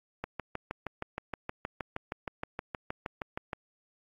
click train, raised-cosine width 0.5 ms, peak -19 dBFS, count 22, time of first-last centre 0.24-3.532 s, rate 6.38 Hz, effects AAC 48 kbps

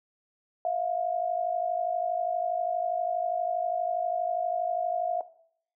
sine tone pair together, 658 / 710.4 Hz, E5 / F5, -3 / +29 cents, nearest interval minor second, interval 132 cents, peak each -28 dBFS, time 0.65-5.21 s, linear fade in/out 2 ms, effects noise-tail reverb RT60 0.6 s tail -17 dB re dry

